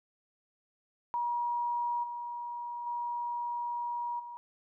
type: tone with level steps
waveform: sine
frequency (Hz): 956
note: A#5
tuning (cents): +43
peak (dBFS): -29 / -36 / -32 / -41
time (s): 1.14-4.37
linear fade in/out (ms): 0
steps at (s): 2.03 / 2.86 / 4.19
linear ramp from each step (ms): 10
effects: none